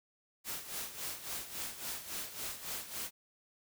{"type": "noise with tremolo", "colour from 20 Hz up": "white", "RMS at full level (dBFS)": -39, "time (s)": [0.44, 3.11], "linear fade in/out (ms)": 50, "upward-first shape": "sine", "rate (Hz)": 3.6, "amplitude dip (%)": 70, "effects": []}